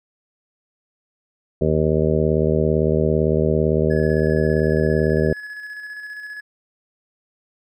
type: harmonic tone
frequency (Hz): 77.78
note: D#2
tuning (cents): 0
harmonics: 1 / 2 / 3 / 4 / 5 / 6 / 7 / 8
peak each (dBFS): -24 / -21 / -24 / -31 / -21 / -23 / -26 / -27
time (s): 1.61-5.33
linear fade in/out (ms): 5
type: tone with tremolo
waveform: triangle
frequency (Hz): 1696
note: G#6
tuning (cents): +36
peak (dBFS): -28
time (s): 3.9-6.41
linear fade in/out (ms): 10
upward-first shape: square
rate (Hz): 15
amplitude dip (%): 35
effects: none